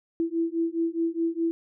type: beating tone pair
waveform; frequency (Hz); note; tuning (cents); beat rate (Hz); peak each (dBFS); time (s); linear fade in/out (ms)
sine; 329.6 / 334.4; E4 / E4; 0 / +25; 4.8; -27; 0.2-1.51; 0
effects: none